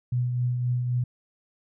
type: tone with tremolo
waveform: sine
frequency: 123.47 Hz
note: B2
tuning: in tune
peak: -21 dBFS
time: 0.12-1.04 s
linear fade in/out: 5 ms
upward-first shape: triangle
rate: 3.8 Hz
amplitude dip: 40%
effects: none